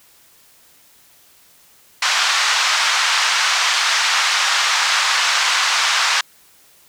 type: band-pass noise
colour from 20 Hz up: pink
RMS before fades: -17 dBFS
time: 2.02-6.21 s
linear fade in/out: 5 ms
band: 1000 to 6500 Hz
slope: 24 dB/octave
effects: white hiss -51 dBFS RMS until 6.88 s